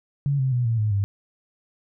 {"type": "tone with pitch steps", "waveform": "sine", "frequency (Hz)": [141.2, 131.74, 122.92, 114.69, 107.01, 99.84], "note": ["C#3", "C3", "B2", "A#2", "A2", "G2"], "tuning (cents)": [32, 12, -8, -28, -48, 32], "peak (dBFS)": -19, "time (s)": [0.26, 1.04], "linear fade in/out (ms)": 0, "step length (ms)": 130, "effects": []}